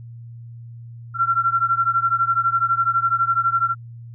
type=beating tone pair; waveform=sine; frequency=1358 / 1370 Hz; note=F6 / F6; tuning=-49 / -34 cents; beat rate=12 Hz; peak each=-19 / -20 dBFS; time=1.14-3.75 s; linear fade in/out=50 ms; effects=added 117 Hz sine -35 dBFS peak until 4.14 s